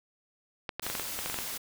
clicks, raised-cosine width 0.3 ms, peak -17 dBFS, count 11, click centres 0.692 / 0.796 / 0.866 / 0.9 / 0.952 / 0.997 / 1.19 / 1.26 / 1.299 / 1.343 / 1.388 s
white noise, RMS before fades -37 dBFS, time 0.82-1.58 s, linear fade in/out 10 ms
effects none

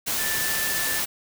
sine tone in noise, 1760 Hz, A6, in tune, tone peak -29 dBFS, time 0.18-1.01 s, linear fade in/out 20 ms, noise white, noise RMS -26 dBFS, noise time 0.06-1.06 s, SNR -6 dB, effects none

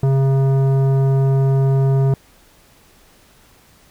triangle tone with tanh clipping, 135.3 Hz, C#3, 42 cents flat, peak -14 dBFS, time 0.03-2.14 s, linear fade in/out 2 ms, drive 17 dB, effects pink hiss -51 dBFS RMS until 3.9 s

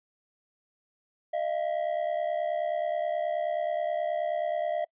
triangle ring-modulated tone, 650 Hz, E5, 24 cents flat, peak -22 dBFS, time 1.33-4.85 s, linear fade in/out 10 ms, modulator 34.7 Hz, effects noise-tail reverb RT60 0.1 s tail -26 dB re dry + resampled to 8000 Hz

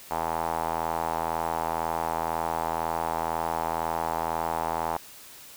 square tone with band-pass filter, 41 Hz, E1, 9 cents flat, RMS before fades -29 dBFS, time 0.11-4.97 s, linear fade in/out 0 ms, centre 860 Hz, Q 4, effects white hiss -47 dBFS RMS until 5.56 s

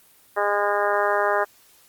harmonic tone, 204.4 Hz, G#3, 27 cents flat, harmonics 2 / 3 / 4 / 5 / 6 / 7 / 8 / 9, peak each -26 / -24 / -26 / -27 / -27 / -30 / -28 / -33 dBFS, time 0.36-1.45 s, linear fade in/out 20 ms, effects white hiss -55 dBFS RMS until 1.88 s + Opus 32 kbps

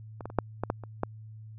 clicks, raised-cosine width 1 ms, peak -25 / -22 / -28 / -9 / -15 / -13 / -28 / -13 dBFS, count 8, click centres 0.208 / 0.256 / 0.301 / 0.387 / 0.636 / 0.701 / 0.837 / 1.034 s, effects added 109 Hz sine -43 dBFS peak until 1.58 s

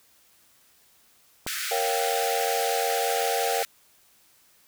click, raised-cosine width 1 ms, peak -19 dBFS, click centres 1.465 s
pink high-pass noise, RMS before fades -31 dBFS, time 1.47-3.65 s, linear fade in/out 0 ms, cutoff 1300 Hz, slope 96 dB/octave
sine chord, G half-diminished seventh, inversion first, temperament equal, 466.2 / 554.4 / 698.5 / 784 Hz, Bb4 / Db5 / F5 / G5, 0 / 0 / 0 / 0 cents, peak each -29 / -32 / -30 / -28 dBFS, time 1.71-3.63 s, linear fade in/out 5 ms
effects white hiss -60 dBFS RMS until 4.67 s

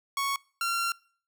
sawtooth tone pair in turn, 1108.7 / 1372.9 Hz, C#6 / F6, 0 / -30 cents, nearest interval major third, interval 370 cents, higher second, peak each -23 dBFS, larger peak neither, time 0.17-0.36 / 0.61-0.92 s, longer second, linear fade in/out 2 ms, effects noise-tail reverb RT60 0.5 s tail -25 dB re dry

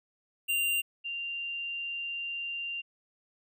square / sine tone pair in turn, 2782 / 2782 Hz, F7 / F7, -7 / -7 cents, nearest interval unison, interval 0 cents, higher neither, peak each -27 / -33 dBFS, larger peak first, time 0.48-0.82 / 1.04-2.82 s, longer second, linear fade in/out 20 ms, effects none

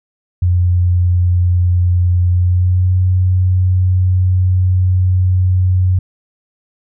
sine tone with pitch glide, 89 to 91.98 Hz, F2 to F#2, +33 to -10 cents, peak -9 dBFS, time 0.42-5.99 s, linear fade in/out 5 ms, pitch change +57 cents, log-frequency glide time 2.29-2.96 s, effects none

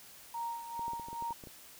sine tone with tremolo, 932.3 Hz, A#5, in tune, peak -34 dBFS, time 0.34-1.33 s, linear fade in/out 5 ms, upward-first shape sine, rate 2.4 Hz, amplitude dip 65%
clicks, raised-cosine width 2 ms, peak -35 dBFS, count 10, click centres 0.794 / 0.881 / 0.934 / 0.997 / 1.085 / 1.13 / 1.224 / 1.307 / 1.438 / 1.472 s
effects white hiss -54 dBFS RMS until 1.79 s

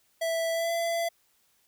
square tone with pitch glide, 659.3 to 674.3 Hz, E5 to E5, 0 to +39 cents, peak -27 dBFS, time 0.21-1.09 s, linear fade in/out 10 ms, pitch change +39 cents, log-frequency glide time 0.52-0.72 s, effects white hiss -68 dBFS RMS until 1.67 s

